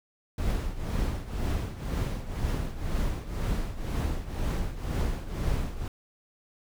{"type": "noise with tremolo", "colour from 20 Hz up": "brown", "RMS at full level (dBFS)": -26, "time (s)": [0.38, 5.88], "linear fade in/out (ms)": 2, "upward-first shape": "triangle", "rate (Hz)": 2, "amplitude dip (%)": 80, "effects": []}